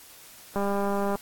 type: click train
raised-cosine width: 1 ms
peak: -15 dBFS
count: 120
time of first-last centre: 0.56-1.155 s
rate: 200 Hz
effects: white hiss -49 dBFS RMS until 1.21 s + AAC 64 kbps